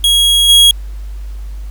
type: tone with level steps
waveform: 45% pulse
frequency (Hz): 3300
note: G#7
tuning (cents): -12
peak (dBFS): -7 / -3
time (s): 0.04-0.71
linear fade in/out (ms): 2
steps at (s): 0.48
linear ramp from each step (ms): 20
effects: added 50 Hz sine -22 dBFS peak until 1.7 s + pink hiss -46 dBFS RMS until 1.7 s